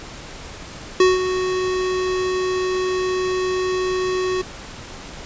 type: tone with ADSR envelope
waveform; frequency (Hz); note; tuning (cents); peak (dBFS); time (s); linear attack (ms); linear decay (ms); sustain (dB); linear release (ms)
square; 370; F#4; 0; -10; 1-4.42; 3; 180; -10; 9
effects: pink hiss -36 dBFS RMS until 5.25 s + resampled to 16000 Hz